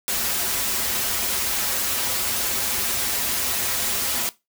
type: noise with comb filter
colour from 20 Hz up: white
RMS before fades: -24 dBFS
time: 0.08-4.29 s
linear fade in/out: 0 ms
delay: 6.6 ms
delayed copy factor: -0.8
effects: noise-tail reverb RT60 0.2 s tail -17 dB re dry